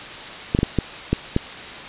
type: clicks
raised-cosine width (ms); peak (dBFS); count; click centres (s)
3; -4; 6; 0.549 / 0.589 / 0.631 / 0.787 / 1.13 / 1.364
effects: white hiss -34 dBFS RMS until 1.88 s + resampled to 8000 Hz